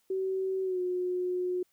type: tone with pitch glide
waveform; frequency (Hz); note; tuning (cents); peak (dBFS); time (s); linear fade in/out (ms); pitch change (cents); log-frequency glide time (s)
sine; 380.1 to 361.9; F#4 to F#4; +47 to -38; -28; 0.1-1.63; 5; -85; 0.63-0.8
effects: white hiss -72 dBFS RMS until 1.72 s